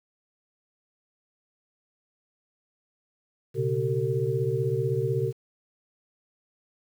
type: tone cluster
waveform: sine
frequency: 121.1 / 137 / 382.6 / 452.2 Hz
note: B2 / C#3 / G4 / A4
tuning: -34 / -20 / -42 / +47 cents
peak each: -29 dBFS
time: 3.54-5.33 s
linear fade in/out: 50 ms
effects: 9-bit